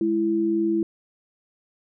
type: tone pair together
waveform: sine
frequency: 209.6 / 332.7 Hz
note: G#3 / E4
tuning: +16 / +16 cents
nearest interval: minor sixth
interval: 800 cents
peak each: -27 / -20 dBFS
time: 0.01-0.83 s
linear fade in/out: 2 ms
effects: none